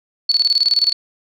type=tone with tremolo; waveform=sine; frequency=4435 Hz; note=C#8; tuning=in tune; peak=-10 dBFS; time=0.29-0.93 s; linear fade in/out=5 ms; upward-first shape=square; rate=19 Hz; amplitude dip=80%; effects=none